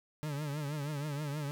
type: tone with vibrato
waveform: 40% pulse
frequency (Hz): 146.83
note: D3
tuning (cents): 0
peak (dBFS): -34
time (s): 0.23-1.51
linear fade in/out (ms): 0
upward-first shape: triangle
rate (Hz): 6.3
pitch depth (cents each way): 110
effects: 12-bit